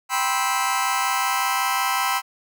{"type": "chord", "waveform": "sawtooth", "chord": "C major seventh", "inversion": "second", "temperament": "just", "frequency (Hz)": [784.9, 981.1, 1046.5, 1308.1], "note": ["G5", "B5", "C6", "E6"], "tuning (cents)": [2, -12, 0, -14], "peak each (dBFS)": -22, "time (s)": [0.09, 2.22], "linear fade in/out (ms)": 50, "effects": []}